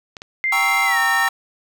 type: clicks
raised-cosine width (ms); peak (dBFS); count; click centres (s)
0.2; -17; 2; 0.168 / 0.219
type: tone with pitch glide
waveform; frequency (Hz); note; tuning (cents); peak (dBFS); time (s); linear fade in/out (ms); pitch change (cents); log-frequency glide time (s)
sine; 2093 to 1832.6; C7 to A#6; 0 to -30; -17; 0.44-1.28; 0; -230; 0.85-0.98
type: chord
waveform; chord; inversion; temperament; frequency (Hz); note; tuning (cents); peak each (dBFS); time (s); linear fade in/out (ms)
square; G diminished seventh; none; equal; 784 / 932.3 / 1108.7 / 1318.5; G5 / Bb5 / Db6 / Fb6; 0 / 0 / 0 / 0; -24 / -26 / -27 / -25; 0.52-1.29; 5
effects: none